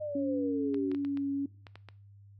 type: exponential sweep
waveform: sine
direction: down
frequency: 618 to 361.9 Hz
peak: -33 dBFS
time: 0-0.96 s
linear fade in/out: 20 ms
type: tone with vibrato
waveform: sine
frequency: 280.5 Hz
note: C#4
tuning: 21 cents sharp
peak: -29 dBFS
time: 0.15-1.46 s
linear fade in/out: 5 ms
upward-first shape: triangle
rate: 1.5 Hz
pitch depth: 15 cents each way
type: clicks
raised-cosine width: 0.3 ms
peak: -31 dBFS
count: 8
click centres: 0.744 / 0.916 / 0.948 / 1.049 / 1.173 / 1.668 / 1.756 / 1.887 s
effects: noise-tail reverb RT60 0.4 s tail -19 dB re dry + added 100 Hz sine -52 dBFS peak until 2.39 s